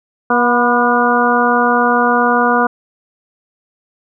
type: harmonic tone with a mistuned harmonic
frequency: 241.2 Hz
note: B3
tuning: 41 cents flat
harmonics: 1 / 2 / 3 / 4 / 5 / 6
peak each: -17 / -17 / -17 / -17 / -17 / -17 dBFS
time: 0.3-2.67 s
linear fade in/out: 5 ms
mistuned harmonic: 4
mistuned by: +38 cents
effects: none